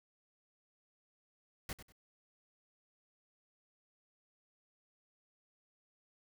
pink noise with echo, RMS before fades -41 dBFS, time 1.69-1.73 s, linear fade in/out 2 ms, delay 96 ms, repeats 2, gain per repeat -12 dB, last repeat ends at 1.922 s, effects none

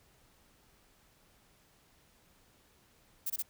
violet noise bursts, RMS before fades -34 dBFS, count 3, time 3.26-3.425 s, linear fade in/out 10 ms, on 41 ms, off 21 ms, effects pink hiss -66 dBFS RMS until 3.49 s

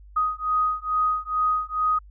sine beating tone pair, 1249 / 1251.3 Hz, D#6 / D#6, +6 / +9 cents, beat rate 2.3 Hz, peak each -24 dBFS, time 0.16-1.99 s, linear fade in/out 10 ms, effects added 50 Hz sine -44 dBFS peak until 2.1 s

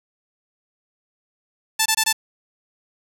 5% pulse tone bursts, 880 Hz, A5, in tune, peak -4 dBFS, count 4, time 1.79-2.129 s, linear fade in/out 10 ms, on 69 ms, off 21 ms, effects 7-bit

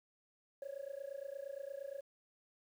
sine tone with amplitude modulation, 554.4 Hz, C#5, in tune, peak -37 dBFS, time 0.62-2.01 s, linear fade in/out 2 ms, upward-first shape sine, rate 28.6 Hz, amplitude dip 95%, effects tanh soft clip ceiling -38 dBFS + 11-bit

